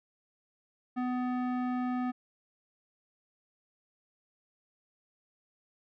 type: tone with low-pass filter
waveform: square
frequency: 250 Hz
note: B3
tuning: 21 cents sharp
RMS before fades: -32 dBFS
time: 0.96-2.12 s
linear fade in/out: 20 ms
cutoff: 1400 Hz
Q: 1.1
effects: none